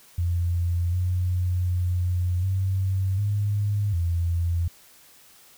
sine tone with pitch steps, 86.6 / 90.1 / 89.4 / 95.3 / 102.7 / 85.3 Hz, F2 / F#2 / F2 / G2 / G#2 / F2, -14 / -45 / +41 / -48 / -19 / -40 cents, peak -21 dBFS, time 0.18-4.68 s, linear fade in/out 5 ms, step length 750 ms, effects white hiss -53 dBFS RMS until 5.57 s

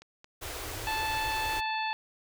click train, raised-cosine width 0.2 ms, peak -32 dBFS, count 4, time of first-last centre 0.02-0.693 s, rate 4.46 Hz
pink band-stop noise, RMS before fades -38 dBFS, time 0.41-1.61 s, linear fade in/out 20 ms, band 120 to 280 Hz, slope 96 dB/octave
harmonic tone, 876 Hz, A5, 8 cents flat, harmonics 1 / 2 / 3 / 4 / 5, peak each -31 / -37 / -36 / -41 / -42 dBFS, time 0.87-1.93 s, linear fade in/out 0 ms
effects none

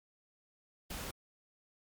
pink noise, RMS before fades -42 dBFS, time 0.9-1.11 s, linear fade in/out 5 ms, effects MP3 96 kbps

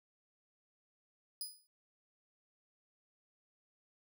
15% pulse tone with exponential decay, 4971 Hz, D#8, 2 cents flat, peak -30 dBFS, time 1.41-1.67 s, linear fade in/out 1 ms, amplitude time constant 55 ms, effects none

